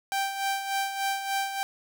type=tone with tremolo; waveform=sawtooth; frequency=784 Hz; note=G5; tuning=in tune; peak=-21 dBFS; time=0.12-1.63 s; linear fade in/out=0 ms; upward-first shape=sine; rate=3.4 Hz; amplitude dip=60%; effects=none